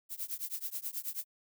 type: noise with tremolo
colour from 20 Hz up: violet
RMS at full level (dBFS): -35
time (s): 0.09-1.25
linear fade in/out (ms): 50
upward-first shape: triangle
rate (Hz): 9.3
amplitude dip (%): 100
effects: none